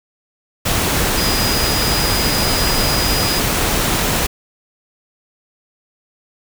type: tone in noise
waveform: sine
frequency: 4939 Hz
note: D#8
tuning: 14 cents flat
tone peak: -21 dBFS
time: 1.17-3.4 s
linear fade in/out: 10 ms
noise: pink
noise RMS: -17 dBFS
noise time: 0.65-4.27 s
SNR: -7 dB
effects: none